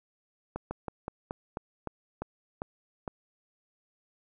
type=slowing click train; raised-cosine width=1 ms; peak=-20 dBFS; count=10; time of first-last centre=0.56-3.078 s; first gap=150 ms; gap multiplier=1.15; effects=none